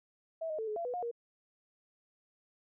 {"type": "tone with pitch steps", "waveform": "sine", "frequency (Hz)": [651, 621, 442.9, 425.7, 680, 493.1, 715, 470.9], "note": ["E5", "D#5", "A4", "G#4", "F5", "B4", "F5", "A#4"], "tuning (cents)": [-22, -3, 11, 43, -46, -3, 41, 18], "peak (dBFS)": -34, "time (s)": [0.41, 1.114], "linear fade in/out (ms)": 10, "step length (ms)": 88, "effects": []}